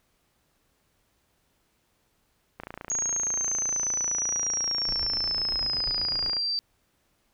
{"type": "click train", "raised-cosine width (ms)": 0.5, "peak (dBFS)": -22, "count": 108, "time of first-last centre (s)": [2.6, 6.368], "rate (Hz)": 28.4}
{"type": "exponential sweep", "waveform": "sine", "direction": "down", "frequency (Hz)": [6645, 4650], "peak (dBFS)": -25, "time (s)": [2.9, 6.59], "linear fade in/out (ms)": 0}
{"type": "noise with tremolo", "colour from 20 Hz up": "brown", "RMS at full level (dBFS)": -40, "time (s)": [4.87, 6.31], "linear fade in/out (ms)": 10, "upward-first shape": "square", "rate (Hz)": 8.1, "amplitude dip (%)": 50}
{"effects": ["pink hiss -70 dBFS RMS until 7.33 s"]}